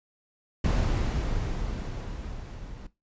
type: noise with level ramp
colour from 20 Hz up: brown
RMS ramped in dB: -23 to -42 dBFS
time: 0.64-2.87 s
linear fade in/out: 5 ms
effects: noise-tail reverb RT60 0.2 s tail -17 dB re dry + resampled to 16000 Hz